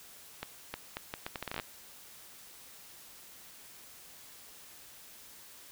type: accelerating click train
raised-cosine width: 0.3 ms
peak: -20 dBFS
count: 14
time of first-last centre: 0.43-1.599 s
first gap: 310 ms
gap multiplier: 0.74
effects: white hiss -53 dBFS RMS until 5.71 s